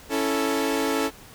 sawtooth chord, A major, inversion first, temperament equal, 277.2 / 329.6 / 440 Hz, C#4 / E4 / A4, 0 / 0 / 0 cents, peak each -22 / -25 / -22 dBFS, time 0.09-1.11 s, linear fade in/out 50 ms, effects pink hiss -47 dBFS RMS until 1.34 s

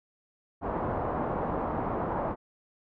white low-pass noise, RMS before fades -31 dBFS, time 0.61-2.36 s, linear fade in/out 50 ms, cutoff 990 Hz, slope 24 dB/octave, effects none

